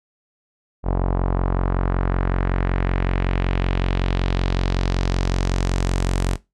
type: tone with low-pass filter sweep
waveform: sawtooth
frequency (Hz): 45.33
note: F#1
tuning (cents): -35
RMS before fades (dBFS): -20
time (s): 0.83-6.38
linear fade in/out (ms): 50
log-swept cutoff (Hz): 850 to 9200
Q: 1.5
effects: noise-tail reverb RT60 0.2 s tail -19 dB re dry